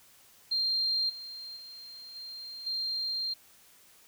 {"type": "tone with level steps", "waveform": "sine", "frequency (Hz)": 4186, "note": "C8", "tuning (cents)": 0, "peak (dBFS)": [-26, -40, -44, -40, -30], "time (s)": [0.51, 3.34], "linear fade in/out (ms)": 10, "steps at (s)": [1.09, 1.56, 2.15, 2.66], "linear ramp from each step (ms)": 10, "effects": ["white hiss -59 dBFS RMS until 4.07 s"]}